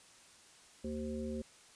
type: harmonic tone with a mistuned harmonic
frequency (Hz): 76.1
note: D#2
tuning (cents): -38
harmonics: 1 / 3 / 5 / 7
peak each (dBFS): -45 / -39 / -44 / -45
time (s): 0.84-1.42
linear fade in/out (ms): 5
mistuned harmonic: 7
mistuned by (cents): -29
effects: white hiss -60 dBFS RMS until 1.75 s + resampled to 22050 Hz